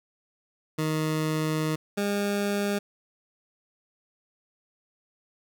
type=tone pair in turn; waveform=20% pulse; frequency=156.2 / 202.8 Hz; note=D#3 / G#3; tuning=+7 / -41 cents; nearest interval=perfect fourth; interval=452 cents; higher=second; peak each=-20 dBFS; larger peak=neither; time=0.78-1.76 / 1.97-2.79 s; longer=first; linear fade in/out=10 ms; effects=none